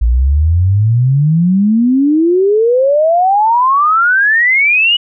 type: exponential sweep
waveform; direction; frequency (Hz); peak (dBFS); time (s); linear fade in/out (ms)
sine; up; 55.4 to 2960; -7; 0.01-4.97; 10
effects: none